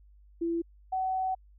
sine tone pair in turn, 336.1 / 753.6 Hz, E4 / F#5, +34 / +32 cents, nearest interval octave + major second, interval 1398 cents, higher second, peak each -27 dBFS, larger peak neither, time 0.41-0.62 / 0.92-1.35 s, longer second, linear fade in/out 10 ms, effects added 50 Hz sine -54 dBFS peak until 1.58 s

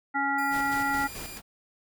harmonic tone, 278.5 Hz, C#4, 8 cents sharp, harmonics 1 / 3 / 5 / 7, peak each -33 / -28 / -29 / -31 dBFS, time 0.14-1.08 s, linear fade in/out 20 ms
5% pulse tone, 2405 Hz, D7, 41 cents sharp, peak -31 dBFS, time 0.38-1.38 s, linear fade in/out 5 ms
pink noise with tremolo, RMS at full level -39 dBFS, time 0.5-1.42 s, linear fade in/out 50 ms, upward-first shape square, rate 4.6 Hz, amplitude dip 50%
effects none

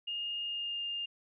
sine tone with pitch glide, 2837 to 2813 Hz, F7 to F7, +27 to +12 cents, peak -34 dBFS, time 0.07-1.06 s, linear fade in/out 10 ms, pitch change -15 cents, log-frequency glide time 0.44-0.83 s, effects none

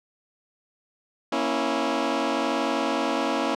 15% pulse chord, A# diminished, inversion none, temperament equal with one note detuned, 236.3 / 277.2 / 329.6 Hz, A#3 / C#4 / E4, +24 / 0 / 0 cents, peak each -23 / -20 / -21 dBFS, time 1.32-3.55 s, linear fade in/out 5 ms, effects low-pass 5000 Hz 12 dB/octave

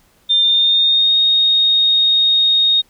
sine tone with pitch glide, 3600 to 3721 Hz, A7 to A#7, +39 to -4 cents, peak -10 dBFS, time 0.29-2.82 s, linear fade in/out 20 ms, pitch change +57 cents, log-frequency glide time 0.4-1.17 s, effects pink hiss -55 dBFS RMS until 2.89 s

